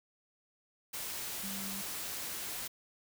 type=tone in noise; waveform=sine; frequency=196 Hz; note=G3; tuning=in tune; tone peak=-43 dBFS; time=1.43-1.82 s; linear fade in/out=10 ms; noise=white; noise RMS=-40 dBFS; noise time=0.93-2.68 s; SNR=-6 dB; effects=none